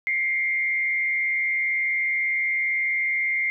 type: tone with frequency modulation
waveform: sine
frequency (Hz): 2113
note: C7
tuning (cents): +16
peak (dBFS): -21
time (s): 0.07-3.5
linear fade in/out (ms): 0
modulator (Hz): 135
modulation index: 0.49
effects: none